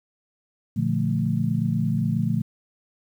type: chord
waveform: sine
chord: Bb major seventh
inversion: none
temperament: equal with one note detuned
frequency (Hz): 117.76 / 146.83 / 174.61 / 220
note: Bb2 / D3 / F3 / A3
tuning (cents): +18 / 0 / 0 / 0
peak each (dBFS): -26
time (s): 0.76-2.42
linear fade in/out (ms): 10
effects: 9-bit